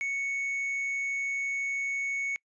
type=tone; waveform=triangle; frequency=2217 Hz; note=C#7; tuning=in tune; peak=-27 dBFS; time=0.01-2.36 s; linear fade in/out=0 ms; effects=noise-tail reverb RT60 0.1 s tail -26 dB re dry + resampled to 22050 Hz

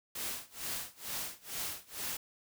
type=noise with tremolo; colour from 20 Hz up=white; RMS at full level=-37 dBFS; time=0.15-2.17 s; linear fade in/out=5 ms; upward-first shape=sine; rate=2.2 Hz; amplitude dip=95%; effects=none

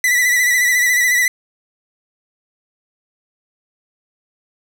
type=tone with vibrato; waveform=45% pulse; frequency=1974 Hz; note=B6; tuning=1 cent flat; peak=-12 dBFS; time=0.04-1.28 s; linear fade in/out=2 ms; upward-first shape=sine; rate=14 Hz; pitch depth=46 cents each way; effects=none

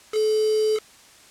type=tone with quantisation; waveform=sine; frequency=431.3 Hz; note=A4; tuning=35 cents flat; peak=-18 dBFS; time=0.12-0.8 s; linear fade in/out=50 ms; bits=5; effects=white hiss -50 dBFS RMS until 1.3 s + low-pass 9000 Hz 12 dB/octave

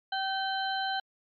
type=harmonic tone with a mistuned harmonic; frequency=772 Hz; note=G5; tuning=27 cents flat; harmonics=1 / 2 / 4 / 5; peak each=-31 / -34 / -37 / -38 dBFS; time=0.12-1 s; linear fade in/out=5 ms; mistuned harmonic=5; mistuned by=+85 cents; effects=MP3 48 kbps

